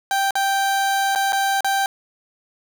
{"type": "tone with dropouts", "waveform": "30% pulse", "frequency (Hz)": 784, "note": "G5", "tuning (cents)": 0, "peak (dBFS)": -15, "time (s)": [0.11, 1.86], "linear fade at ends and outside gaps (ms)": 1, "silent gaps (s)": [[0.308, 0.354], [1.151, 1.158], [1.323, 1.33], [1.607, 1.645]], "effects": []}